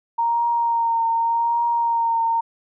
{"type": "tone with vibrato", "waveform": "sine", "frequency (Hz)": 928, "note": "A#5", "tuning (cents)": -8, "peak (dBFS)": -17, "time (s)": [0.18, 2.41], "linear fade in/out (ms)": 10, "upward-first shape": "triangle", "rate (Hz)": 0.85, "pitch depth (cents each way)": 27, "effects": []}